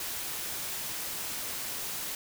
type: noise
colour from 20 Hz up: white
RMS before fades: -36 dBFS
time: 0-2.15 s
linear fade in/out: 2 ms
effects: none